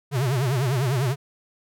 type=tone with vibrato; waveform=square; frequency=130.81 Hz; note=C3; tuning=in tune; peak=-21 dBFS; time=0.11-1.16 s; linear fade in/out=50 ms; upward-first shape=triangle; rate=10 Hz; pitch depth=220 cents each way; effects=none